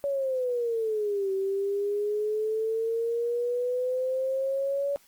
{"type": "exponential two-way sweep", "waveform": "sine", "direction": "down then up", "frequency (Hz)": [568, 383.8, 568], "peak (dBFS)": -25, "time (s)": [0.04, 4.96], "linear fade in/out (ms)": 0, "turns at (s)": 1.32, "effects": ["white hiss -60 dBFS RMS until 5.07 s", "Opus 24 kbps"]}